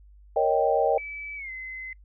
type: chord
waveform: sine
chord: Eb dominant seventh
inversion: second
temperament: equal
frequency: 466.2 / 554.4 / 622.3 / 784 Hz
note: Bb4 / Db5 / Eb5 / G5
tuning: 0 / 0 / 0 / 0 cents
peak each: -25 dBFS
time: 0.36-0.98 s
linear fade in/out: 5 ms
type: tone with pitch glide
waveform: sine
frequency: 2301 to 2050 Hz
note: D7 to C7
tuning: -36 to -36 cents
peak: -34 dBFS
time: 0.98-1.93 s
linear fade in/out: 2 ms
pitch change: -200 cents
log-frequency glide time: 1.36-1.51 s
effects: noise-tail reverb RT60 0.1 s tail -25 dB re dry + added 50 Hz sine -49 dBFS peak until 2.04 s